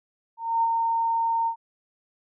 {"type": "tone with ADSR envelope", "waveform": "sine", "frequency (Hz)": 916, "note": "A#5", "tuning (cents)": -31, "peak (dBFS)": -18, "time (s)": [0.37, 1.56], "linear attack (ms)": 260, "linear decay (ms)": 34, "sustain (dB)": -3, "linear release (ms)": 90, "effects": []}